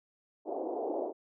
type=band-pass noise; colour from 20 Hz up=pink; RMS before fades=-35 dBFS; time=0.45-1.13 s; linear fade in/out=50 ms; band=300 to 790 Hz; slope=48 dB/octave; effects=none